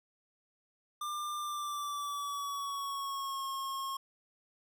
square tone with pitch glide, 1194 to 1082.3 Hz, D6 to C#6, +28 to -42 cents, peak -36 dBFS, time 1.01-3.97 s, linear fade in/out 5 ms, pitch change -170 cents, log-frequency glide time 1.36-3.46 s, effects none

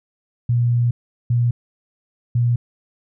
sine tone bursts at uneven times, 120 Hz, B2, 49 cents flat, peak -14 dBFS, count 3, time 0.49-0.91 / 1.3-1.51 / 2.35-2.56 s, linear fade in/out 5 ms, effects none

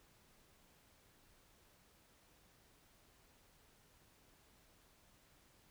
silence, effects pink hiss -69 dBFS RMS until 5.7 s

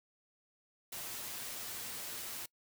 white noise with comb filter, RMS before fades -43 dBFS, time 0.92-2.46 s, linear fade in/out 5 ms, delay 8.5 ms, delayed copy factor +0.5, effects noise-tail reverb RT60 0.1 s tail -24 dB re dry

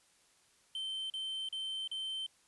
triangle tone bursts, 3101 Hz, G7, 19 cents flat, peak -35 dBFS, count 4, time 0.75-2.264 s, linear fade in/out 2 ms, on 350 ms, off 38 ms, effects white hiss -68 dBFS RMS until 2.47 s + resampled to 24000 Hz

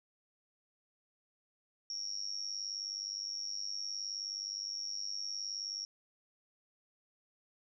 sine tone with amplitude modulation, 5550 Hz, F8, 12 cents flat, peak -33 dBFS, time 1.9-5.85 s, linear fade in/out 2 ms, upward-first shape sine, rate 99.3 Hz, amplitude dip 100%, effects none

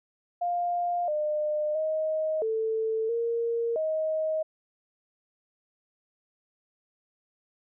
sine tone with pitch steps, 702 / 604 / 627 / 443.1 / 465.1 / 629 Hz, F5 / D5 / D#5 / A4 / A#4 / D#5, +9 / +48 / +13 / +12 / -4 / +19 cents, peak -25 dBFS, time 0.41-4.43 s, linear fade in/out 10 ms, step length 670 ms, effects none

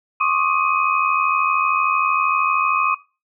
sine tone cluster, 1070 / 1143 / 1236 / 2519 Hz, C6 / D6 / D#6 / D#7, +38 / -47 / -12 / +21 cents, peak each -21 dBFS, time 0.2-2.95 s, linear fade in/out 10 ms, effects noise-tail reverb RT60 0.3 s tail -20 dB re dry

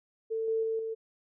sine tone with level steps, 446.8 Hz, A4, 27 cents sharp, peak -29 / -26 / -28 / -32 dBFS, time 0.3-0.95 s, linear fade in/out 20 ms, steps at 0.48 / 0.63 / 0.79 s, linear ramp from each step 2 ms, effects none

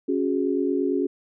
sine chord, C# suspended fourth, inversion none, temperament equal with one note detuned, 277.2 / 366.4 / 415.3 Hz, C#4 / F#4 / G#4, 0 / -17 / 0 cents, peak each -24 / -25 / -27 dBFS, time 0.08-1.07 s, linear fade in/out 10 ms, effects none

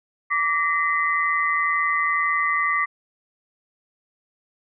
sine tone cluster, 1158 / 1866 / 2028 Hz, D6 / A#6 / B6, -25 / +1 / +45 cents, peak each -22 / -26 / -23 dBFS, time 0.3-2.86 s, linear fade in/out 20 ms, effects none

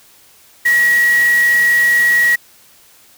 sine tone in noise, 1912 Hz, A#6, 43 cents sharp, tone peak -9 dBFS, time 0.65-2.36 s, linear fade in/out 10 ms, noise white, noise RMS -26 dBFS, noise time 0.65-2.36 s, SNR +14 dB, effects white hiss -47 dBFS RMS until 3.17 s

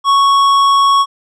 sine tone with tanh clipping, 1109 Hz, C#6, in tune, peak -9 dBFS, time 0.04-1.06 s, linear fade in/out 50 ms, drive 12 dB, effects none

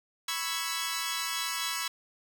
10% pulse chord, C# minor seventh, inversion third, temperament equal, 987.8 / 1108.7 / 1318.5 / 1661.2 Hz, B5 / C#6 / E6 / G#6, 0 / 0 / 0 / 0 cents, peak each -28 dBFS, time 0.28-1.88 s, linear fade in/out 5 ms, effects none

